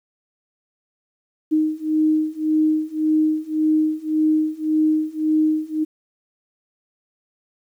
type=beating tone pair; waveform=sine; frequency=309.7 / 311.5 Hz; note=D#4 / D#4; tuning=-8 / +2 cents; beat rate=1.8 Hz; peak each=-20 / -19 dBFS; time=1.51-5.85 s; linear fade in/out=20 ms; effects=9-bit